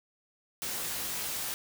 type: noise with comb filter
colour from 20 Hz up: white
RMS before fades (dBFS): -35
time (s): 0.62-1.54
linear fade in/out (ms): 0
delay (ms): 19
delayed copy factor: +0.65
effects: none

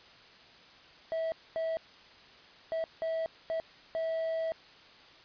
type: tone bursts at uneven times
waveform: triangle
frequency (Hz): 650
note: E5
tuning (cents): -24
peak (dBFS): -28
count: 6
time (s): 1.12-1.32 / 1.56-1.77 / 2.72-2.84 / 3.02-3.26 / 3.5-3.6 / 3.95-4.52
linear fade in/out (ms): 0
effects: white hiss -55 dBFS RMS until 5.24 s + resampled to 11025 Hz

